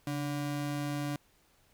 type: ring-modulated tone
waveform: square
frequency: 216.5 Hz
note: A3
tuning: 28 cents flat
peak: -30 dBFS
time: 0.07-1.16 s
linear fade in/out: 2 ms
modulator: 76.6 Hz
effects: pink hiss -67 dBFS RMS until 1.73 s